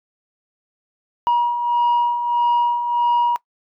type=beating tone pair; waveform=sine; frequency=955 / 956.6 Hz; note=A#5 / A#5; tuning=+42 / +44 cents; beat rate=1.6 Hz; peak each=-21 / -14 dBFS; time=1.27-3.36 s; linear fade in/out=0 ms; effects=noise-tail reverb RT60 0.1 s tail -21 dB re dry + tanh soft clip ceiling -12 dBFS